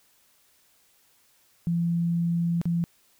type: tone with dropouts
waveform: sine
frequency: 170 Hz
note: F3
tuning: 46 cents flat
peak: -22 dBFS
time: 1.67-2.84 s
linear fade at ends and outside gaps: 0 ms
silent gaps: 2.615-2.655 s
effects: white hiss -63 dBFS RMS until 3.19 s